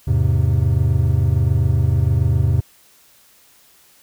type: chord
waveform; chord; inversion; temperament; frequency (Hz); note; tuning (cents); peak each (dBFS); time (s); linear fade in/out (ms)
triangle; E augmented; none; equal; 82.41 / 103.83 / 130.81; E2 / G#2 / B#2; 0 / 0 / 0; -16; 0.07-2.61; 10
effects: white hiss -52 dBFS RMS until 4.02 s